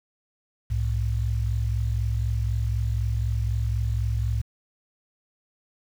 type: tone pair together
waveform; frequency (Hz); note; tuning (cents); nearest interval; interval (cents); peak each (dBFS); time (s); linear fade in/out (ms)
sine; 64.51 / 108.5; C2 / A2; -24 / -24; major sixth; 900; -25; 0.7-4.42; 10
effects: 8-bit